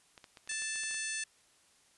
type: clicks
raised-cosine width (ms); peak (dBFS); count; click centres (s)
0.2; -33; 10; 0.178 / 0.242 / 0.372 / 0.475 / 0.515 / 0.621 / 0.758 / 0.835 / 0.911 / 0.944
type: harmonic tone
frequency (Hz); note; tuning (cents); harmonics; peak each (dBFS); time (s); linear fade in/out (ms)
880; A5; 0; 2 / 3 / 4 / 5 / 6 / 7 / 8 / 9 / 10; -40 / -42 / -48 / -46 / -50 / -42 / -51 / -48 / -41; 0.49-1.24; 5
effects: white hiss -66 dBFS RMS until 1.97 s + resampled to 24000 Hz